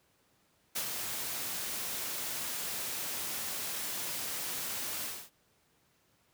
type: noise with ADSR envelope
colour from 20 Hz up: white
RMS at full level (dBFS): -33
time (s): 0.75-5.3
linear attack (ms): 14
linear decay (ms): 78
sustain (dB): -4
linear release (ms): 270
effects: pink hiss -70 dBFS RMS until 6.33 s + high-pass 80 Hz 12 dB/octave